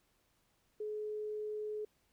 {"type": "tone", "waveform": "sine", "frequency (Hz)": 424.9, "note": "G#4", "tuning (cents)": 40, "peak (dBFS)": -37, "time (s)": [0.8, 1.85], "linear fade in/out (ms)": 5, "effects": ["pink hiss -75 dBFS RMS until 2.12 s"]}